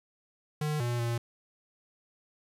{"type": "tone with pitch steps", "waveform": "square", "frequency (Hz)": [151.3, 120.3, 117.8], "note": ["D#3", "B2", "A#2"], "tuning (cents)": [-48, -45, 19], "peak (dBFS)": -29, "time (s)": [0.61, 1.18], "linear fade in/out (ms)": 5, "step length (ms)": 190, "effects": ["resampled to 32000 Hz", "10-bit"]}